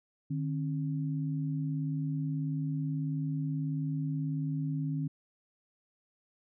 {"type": "tone pair together", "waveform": "sine", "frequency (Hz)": [151.5, 269.9], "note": ["D#3", "C#4"], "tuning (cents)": [-46, -46], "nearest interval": "minor seventh", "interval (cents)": 1000, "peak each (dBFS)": [-31, -36], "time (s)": [0.3, 5.08], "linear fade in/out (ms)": 10, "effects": []}